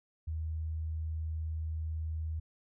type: tone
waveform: sine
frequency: 79.4 Hz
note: D#2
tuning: 36 cents sharp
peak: -33 dBFS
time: 0.27-2.4 s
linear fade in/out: 10 ms
effects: none